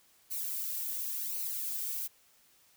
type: noise with flanger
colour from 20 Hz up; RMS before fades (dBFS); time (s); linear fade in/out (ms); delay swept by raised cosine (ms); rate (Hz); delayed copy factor
violet; -36; 0.3-2.08; 20; 0.57 to 2.47; 0.93; -0.6
effects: white hiss -65 dBFS RMS until 2.76 s